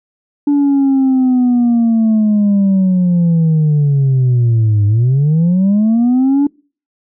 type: linear two-way sweep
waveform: sine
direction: down then up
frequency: 290 to 101.1 to 290 Hz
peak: -6 dBFS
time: 0.47-6.47 s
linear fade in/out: 5 ms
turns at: 4.86 s
effects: noise-tail reverb RT60 0.4 s tail -26 dB re dry + tanh soft clip ceiling -7 dBFS